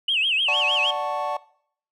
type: tone with vibrato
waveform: sine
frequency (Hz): 2872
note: F7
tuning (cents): +48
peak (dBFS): -18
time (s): 0.08-0.91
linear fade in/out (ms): 5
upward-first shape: sine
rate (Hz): 6.5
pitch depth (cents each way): 220
type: chord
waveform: triangle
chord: D major seventh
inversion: none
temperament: equal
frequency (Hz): 587.3 / 740 / 880 / 1108.7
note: D5 / F#5 / A5 / C#6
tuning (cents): 0 / 0 / 0 / 0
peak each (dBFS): -27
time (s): 0.48-1.37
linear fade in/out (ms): 5
effects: noise-tail reverb RT60 0.6 s tail -20 dB re dry + tanh soft clip ceiling -13 dBFS